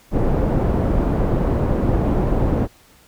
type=low-pass noise; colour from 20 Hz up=pink; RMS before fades=-18 dBFS; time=0.11-2.68 s; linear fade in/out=50 ms; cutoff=600 Hz; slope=12 dB/octave; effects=pink hiss -51 dBFS RMS until 3.07 s